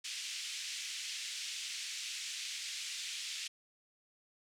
pink band-pass noise, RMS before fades -42 dBFS, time 0.04-3.48 s, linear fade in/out 10 ms, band 2400 to 7800 Hz, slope 24 dB/octave, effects none

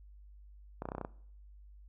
clicks, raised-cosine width 1 ms, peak -24 dBFS, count 8, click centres 0.821 / 0.855 / 0.888 / 0.919 / 0.95 / 0.982 / 1.013 / 1.049 s, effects noise-tail reverb RT60 0.6 s tail -21 dB re dry + added 50 Hz sine -52 dBFS peak until 1.88 s

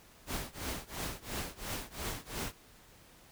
pink noise with tremolo, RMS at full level -36 dBFS, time 0.26-2.53 s, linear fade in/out 50 ms, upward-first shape triangle, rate 2.9 Hz, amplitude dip 100%, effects pink hiss -59 dBFS RMS until 3.31 s

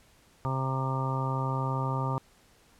harmonic tone, 132.5 Hz, C3, 22 cents sharp, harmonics 1 / 2 / 3 / 4 / 5 / 6 / 7 / 8 / 9, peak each -29 / -39 / -41 / -40 / -43 / -43 / -35 / -46 / -36 dBFS, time 0.45-2.18 s, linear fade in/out 0 ms, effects pink hiss -61 dBFS RMS until 2.79 s + low-pass 12000 Hz 12 dB/octave

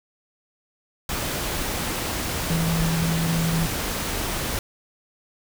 sine tone in noise, 164.81 Hz, E3, in tune, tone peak -21 dBFS, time 2.5-3.66 s, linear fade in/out 2 ms, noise pink, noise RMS -27 dBFS, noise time 1.09-4.59 s, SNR +3 dB, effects none

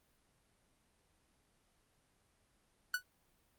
45% pulse tone with exponential decay, 1480 Hz, F#6, in tune, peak -29 dBFS, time 2.94-3.03 s, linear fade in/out 2 ms, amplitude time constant 19 ms, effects pink hiss -74 dBFS RMS until 3.58 s + Opus 32 kbps

